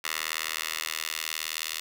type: tone with high-pass filter sweep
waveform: 10% pulse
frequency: 79.2 Hz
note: D#2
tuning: 31 cents sharp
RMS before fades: -33 dBFS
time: 0.04-1.8 s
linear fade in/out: 5 ms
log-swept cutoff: 1800 to 2900 Hz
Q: 1
effects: none